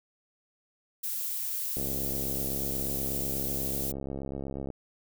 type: noise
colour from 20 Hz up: violet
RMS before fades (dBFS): -33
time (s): 1.03-3.92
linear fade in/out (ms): 10
type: click train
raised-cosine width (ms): 2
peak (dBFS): -23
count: 201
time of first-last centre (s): 1.77-4.703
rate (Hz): 68.2
effects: none